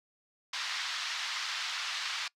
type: band-pass noise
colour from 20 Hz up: white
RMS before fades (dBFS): -36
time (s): 0.53-2.28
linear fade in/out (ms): 5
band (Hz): 1000 to 4900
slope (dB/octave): 24
effects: noise-tail reverb RT60 0.1 s tail -23 dB re dry